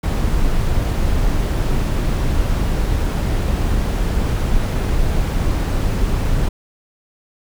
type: noise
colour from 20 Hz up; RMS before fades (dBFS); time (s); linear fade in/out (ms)
brown; -17; 0.03-6.49; 10
effects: none